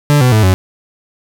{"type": "tone with pitch steps", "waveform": "40% pulse", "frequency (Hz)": [146.4, 125.98, 108.42, 93.3], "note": ["D3", "B2", "A2", "F#2"], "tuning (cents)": [-5, 35, -25, 15], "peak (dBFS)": -6, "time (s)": [0.1, 0.54], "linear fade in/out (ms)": 0, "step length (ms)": 110, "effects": []}